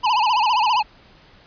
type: tone with vibrato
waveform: square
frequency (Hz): 922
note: A#5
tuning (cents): -19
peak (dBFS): -16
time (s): 0.03-0.83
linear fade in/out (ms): 20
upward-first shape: sine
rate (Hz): 15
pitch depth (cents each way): 170
effects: pink hiss -50 dBFS RMS until 1.46 s + resampled to 11025 Hz